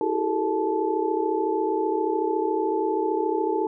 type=tone cluster; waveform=sine; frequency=324.9 / 380.9 / 415.3 / 448.8 / 871 Hz; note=E4 / G4 / G#4 / A4 / A5; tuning=-25 / -50 / 0 / +34 / -18 cents; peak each=-28 dBFS; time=0.01-3.67 s; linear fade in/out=2 ms; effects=none